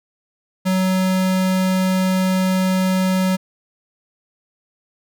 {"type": "tone", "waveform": "square", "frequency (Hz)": 186.9, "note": "F#3", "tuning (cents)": 18, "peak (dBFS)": -16, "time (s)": [0.65, 3.37], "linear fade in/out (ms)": 20, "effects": []}